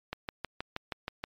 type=click train; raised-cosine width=0.3 ms; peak=-18 dBFS; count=8; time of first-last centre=0.13-1.239 s; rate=6.31 Hz; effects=MP3 96 kbps